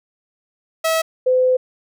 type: tone pair in turn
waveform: sawtooth / sine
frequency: 647 / 509.8 Hz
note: E5 / C5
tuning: -32 / -45 cents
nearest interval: major third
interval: 413 cents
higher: first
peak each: -12 dBFS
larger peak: neither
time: 0.84-1.02 / 1.26-1.57 s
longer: second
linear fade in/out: 10 ms
effects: none